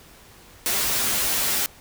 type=noise with comb filter; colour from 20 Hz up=white; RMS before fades=-23 dBFS; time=0.66-1.66 s; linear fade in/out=0 ms; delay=11 ms; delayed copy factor=-0.7; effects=pink hiss -49 dBFS RMS until 1.8 s